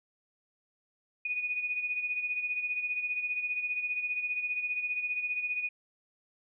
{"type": "beating tone pair", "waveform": "sine", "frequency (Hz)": [2470, 2485], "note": ["D#7", "D#7"], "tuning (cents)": [-13, -3], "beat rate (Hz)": 15, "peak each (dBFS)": [-31, -38], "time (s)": [1.25, 5.69], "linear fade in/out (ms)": 5, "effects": []}